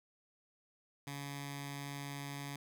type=tone with notch filter; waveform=10% pulse; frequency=141.4 Hz; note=C#3; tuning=35 cents sharp; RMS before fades=-44 dBFS; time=1.07-2.56 s; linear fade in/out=2 ms; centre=500 Hz; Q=0.61; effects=none

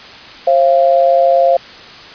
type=tone pair together; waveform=sine; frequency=535 / 687.5 Hz; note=C5 / F5; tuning=+38 / -27 cents; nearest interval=major third; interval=435 cents; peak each=-10 dBFS; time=0.47-1.57 s; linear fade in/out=5 ms; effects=white hiss -34 dBFS RMS until 2.14 s + resampled to 11025 Hz

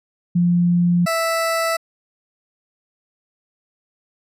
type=tone pair in turn; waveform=sine / 20% pulse; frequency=174.61 / 659.2 Hz; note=F3 / E5; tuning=0 / 0 cents; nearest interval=octave + major seventh; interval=2300 cents; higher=second; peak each=-13 dBFS; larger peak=neither; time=0.35-1.06 / 1.06-1.77 s; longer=neither; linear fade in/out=10 ms; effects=resampled to 32000 Hz

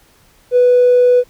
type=tone with tanh clipping; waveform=triangle; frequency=493.9 Hz; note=B4; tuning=in tune; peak=-6 dBFS; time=0.51-1.24 s; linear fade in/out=50 ms; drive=1 dB; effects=pink hiss -51 dBFS RMS until 1.29 s

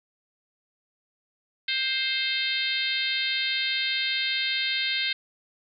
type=harmonic tone; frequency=525 Hz; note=C5; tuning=6 cents sharp; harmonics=3 / 4 / 5 / 6 / 7 / 8 / 9; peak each=-34 / -30 / -33 / -32 / -30 / -32 / -40 dBFS; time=1.68-5.13 s; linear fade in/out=5 ms; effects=none

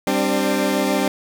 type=chord; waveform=20% pulse; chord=G suspended fourth; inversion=none; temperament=equal with one note detuned; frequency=196 / 261.6 / 297.4 Hz; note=G3 / C4 / D4; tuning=0 / 0 / +22 cents; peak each=-17 dBFS; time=0.07-1.08 s; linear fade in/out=2 ms; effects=none

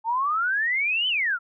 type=exponential two-way sweep; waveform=sine; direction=up then down; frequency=877 to 3083 to 1322 Hz; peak=-21 dBFS; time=0.04-1.39 s; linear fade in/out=50 ms; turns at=1.08 s; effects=none

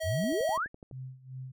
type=tone; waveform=square; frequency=641 Hz; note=E5; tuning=49 cents flat; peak=-32 dBFS; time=0-0.58 s; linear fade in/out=20 ms
type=exponential sweep; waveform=sine; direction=up; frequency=73.42 to 1864.7 Hz; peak=-28 dBFS; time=0.03-0.68 s; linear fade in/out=50 ms
type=click train; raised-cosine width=2 ms; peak=-34 dBFS; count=9; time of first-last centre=0.24-0.912 s; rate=11.9 Hz
type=tone with tremolo; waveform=sine; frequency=130 Hz; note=C3; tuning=11 cents flat; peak=-37 dBFS; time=0.92-1.52 s; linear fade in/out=10 ms; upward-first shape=sine; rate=2.6 Hz; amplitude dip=85%
effects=none

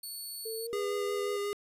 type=tone; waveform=5% pulse; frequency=4435 Hz; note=C#8; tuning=in tune; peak=-31 dBFS; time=0.03-0.67 s; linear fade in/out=5 ms
type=tone with pitch glide; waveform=sine; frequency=446.8 to 490.1 Hz; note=A4 to B4; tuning=+27 to -13 cents; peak=-36 dBFS; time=0.45-1.37 s; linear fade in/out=10 ms; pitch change=+160 cents; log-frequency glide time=0.57-0.82 s
type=tone with vibrato; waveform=square; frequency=407.4 Hz; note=G#4; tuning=33 cents flat; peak=-32 dBFS; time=0.73-1.53 s; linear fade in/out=0 ms; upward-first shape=sine; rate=5.6 Hz; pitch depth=11 cents each way
effects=resampled to 32000 Hz + 11-bit

